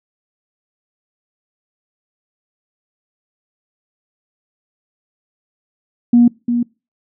sine tone with echo, 239.1 Hz, A#3, 44 cents sharp, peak -5 dBFS, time 6.13-6.28 s, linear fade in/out 5 ms, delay 350 ms, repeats 1, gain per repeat -8 dB, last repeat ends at 6.63 s, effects noise-tail reverb RT60 0.3 s tail -25 dB re dry + tanh soft clip ceiling -1 dBFS

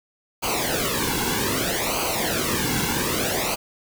pink noise with flanger, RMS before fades -24 dBFS, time 0.42-3.56 s, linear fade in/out 20 ms, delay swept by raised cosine 0.55 to 1.65 ms, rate 0.63 Hz, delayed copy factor -0.8, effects none

